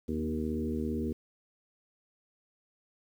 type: harmonic tone with a mistuned harmonic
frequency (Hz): 77.78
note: D#2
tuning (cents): 0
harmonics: 1 / 2 / 3 / 4 / 5 / 6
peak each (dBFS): -37 / -43 / -33 / -38 / -38 / -42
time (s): 0.08-1.13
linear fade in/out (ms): 10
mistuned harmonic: 3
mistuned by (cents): +20
effects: 10-bit